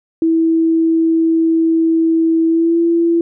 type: tone with pitch glide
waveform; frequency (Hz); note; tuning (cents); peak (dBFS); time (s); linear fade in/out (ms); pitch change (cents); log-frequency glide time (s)
sine; 326.5 to 336.7; E4 to E4; -17 to +37; -10; 0.22-3.21; 2; +54; 2.47-2.79
effects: none